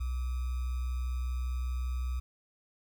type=tone with sample-and-hold; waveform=sine; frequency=62.6 Hz; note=B1; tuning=24 cents sharp; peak=-30 dBFS; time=0-2.2 s; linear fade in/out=10 ms; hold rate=1225 Hz; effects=none